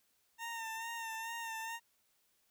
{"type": "tone with vibrato", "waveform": "20% pulse", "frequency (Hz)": 910, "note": "A#5", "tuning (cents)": -42, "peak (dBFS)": -35, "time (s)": [0.38, 1.8], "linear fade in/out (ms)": 50, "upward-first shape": "sine", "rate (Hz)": 2.3, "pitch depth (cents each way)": 38, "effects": ["white hiss -75 dBFS RMS until 2.5 s"]}